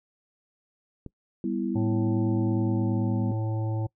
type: click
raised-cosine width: 3 ms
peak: -25 dBFS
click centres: 1.063 s
type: chord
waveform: sine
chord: E minor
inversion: first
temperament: just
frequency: 197.78 / 247.2 / 329.6 Hz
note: G3 / B3 / E4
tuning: +16 / +2 / 0 cents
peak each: -30 dBFS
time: 1.44-3.32 s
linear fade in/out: 2 ms
type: harmonic tone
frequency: 110 Hz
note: A2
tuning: in tune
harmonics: 1 / 3 / 5 / 7 / 8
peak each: -26 / -36 / -40 / -43 / -44 dBFS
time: 1.75-3.87 s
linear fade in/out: 10 ms
effects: noise-tail reverb RT60 0.1 s tail -23 dB re dry